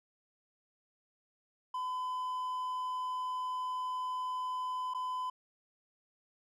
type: tone with dropouts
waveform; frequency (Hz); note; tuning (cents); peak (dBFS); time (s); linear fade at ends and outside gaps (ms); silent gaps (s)
triangle; 1011; B5; +40; -32; 1.74-5.3; 5; 4.938-4.946
effects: none